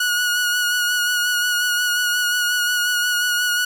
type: tone with vibrato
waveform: sawtooth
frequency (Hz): 1455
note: F#6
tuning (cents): -29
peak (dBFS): -14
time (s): 0-3.65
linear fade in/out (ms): 5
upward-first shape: sine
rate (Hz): 5.6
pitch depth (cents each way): 23
effects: none